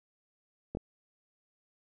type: clicks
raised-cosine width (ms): 2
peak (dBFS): -23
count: 2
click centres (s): 0.75 / 0.771
effects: none